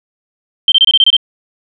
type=tone bursts; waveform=sine; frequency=3136 Hz; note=G7; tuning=in tune; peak=-4 dBFS; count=8; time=0.68-1.167 s; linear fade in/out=2 ms; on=39 ms; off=25 ms; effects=none